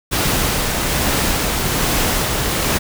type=noise with tremolo; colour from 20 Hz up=pink; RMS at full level=-17 dBFS; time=0.11-2.79 s; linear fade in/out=20 ms; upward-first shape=sine; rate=1.2 Hz; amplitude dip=25%; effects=none